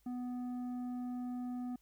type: tone with tanh clipping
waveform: triangle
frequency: 247.6 Hz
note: B3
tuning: 5 cents sharp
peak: -39 dBFS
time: 0.06-1.76 s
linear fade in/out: 5 ms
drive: 12 dB
effects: added 50 Hz sine -70 dBFS peak until 1.81 s + white hiss -75 dBFS RMS until 1.81 s